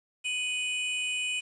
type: tone pair together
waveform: square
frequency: 2489 / 2969 Hz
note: D#7 / F#7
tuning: 0 / +5 cents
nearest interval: minor third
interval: 305 cents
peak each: -31 / -34 dBFS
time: 0.24-1.41 s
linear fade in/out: 20 ms
effects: resampled to 22050 Hz + 9-bit